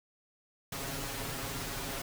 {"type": "noise with comb filter", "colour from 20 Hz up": "pink", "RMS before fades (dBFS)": -38, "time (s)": [0.72, 2.02], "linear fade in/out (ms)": 5, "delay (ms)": 7.3, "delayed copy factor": 0.85, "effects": []}